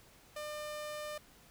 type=tone; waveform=sawtooth; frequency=600 Hz; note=D5; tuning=37 cents sharp; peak=-36 dBFS; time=0.36-1.18 s; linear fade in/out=5 ms; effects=pink hiss -61 dBFS RMS until 1.5 s